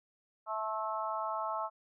harmonic tone with a mistuned harmonic, 218.3 Hz, A3, 13 cents flat, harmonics 3 / 4 / 5 / 6, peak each -39 / -38 / -38 / -39 dBFS, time 0.46-1.7 s, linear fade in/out 50 ms, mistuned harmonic 5, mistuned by -17 cents, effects none

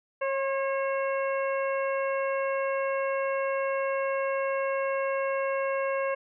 harmonic tone with a mistuned harmonic, 544 Hz, C#5, 33 cents flat, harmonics 1 / 2 / 3 / 4 / 5, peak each -27 / -33 / -37 / -39 / -41 dBFS, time 0.21-6.15 s, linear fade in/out 10 ms, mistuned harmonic 2, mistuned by -18 cents, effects none

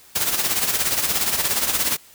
white noise with tremolo, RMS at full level -19 dBFS, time 0.15-1.97 s, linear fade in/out 10 ms, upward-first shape sine, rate 17 Hz, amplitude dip 60%, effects white hiss -49 dBFS RMS until 2.14 s

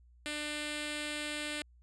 5% pulse tone with notch filter, 298.4 Hz, D4, 28 cents sharp, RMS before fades -38 dBFS, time 0.26-1.62 s, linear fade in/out 0 ms, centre 1000 Hz, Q 1.1, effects added 60 Hz sine -58 dBFS peak until 1.82 s + resampled to 22050 Hz

